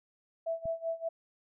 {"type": "tone with tremolo", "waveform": "sine", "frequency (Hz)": 659.3, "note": "E5", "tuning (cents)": 0, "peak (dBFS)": -29, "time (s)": [0.46, 1.09], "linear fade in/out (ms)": 10, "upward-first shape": "sine", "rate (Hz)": 5.2, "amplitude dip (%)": 90}
{"type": "click", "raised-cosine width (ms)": 5, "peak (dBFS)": -32, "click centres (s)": 0.656}
{"effects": []}